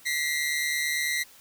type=tone pair together; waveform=sawtooth; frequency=1937.1 / 2086 Hz; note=B6 / C7; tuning=-34 / -6 cents; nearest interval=minor second; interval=128 cents; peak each=-25 dBFS; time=0.05-1.24 s; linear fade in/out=20 ms; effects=white hiss -53 dBFS RMS until 1.4 s